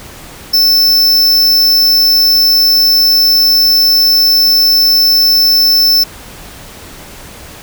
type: tone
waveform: square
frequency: 5300 Hz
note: E8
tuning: 9 cents sharp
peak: -6 dBFS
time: 0.53-6.04 s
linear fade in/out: 10 ms
effects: pink hiss -32 dBFS RMS until 7.62 s